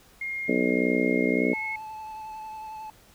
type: tone with pitch glide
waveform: sine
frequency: 2132 to 2177 Hz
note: C7 to C#7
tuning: +32 to -32 cents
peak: -29 dBFS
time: 0.21-1.76 s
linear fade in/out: 5 ms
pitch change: +36 cents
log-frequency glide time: 1.33-1.47 s
type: harmonic tone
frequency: 61.74 Hz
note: B1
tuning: in tune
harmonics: 3 / 4 / 5 / 6 / 7 / 8 / 9 / 10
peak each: -31 / -26 / -28 / -33 / -28 / -34 / -33 / -35 dBFS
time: 0.48-1.54 s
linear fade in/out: 10 ms
type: tone with vibrato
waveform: triangle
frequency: 870 Hz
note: A5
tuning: 20 cents flat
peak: -34 dBFS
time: 1.53-2.9 s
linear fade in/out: 2 ms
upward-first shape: sine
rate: 11 Hz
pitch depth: 18 cents each way
effects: pink hiss -56 dBFS RMS until 3.14 s